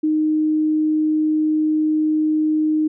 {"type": "tone", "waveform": "sine", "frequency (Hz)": 309.1, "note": "D#4", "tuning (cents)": -11, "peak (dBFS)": -15, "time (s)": [0.03, 2.88], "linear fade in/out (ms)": 10, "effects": []}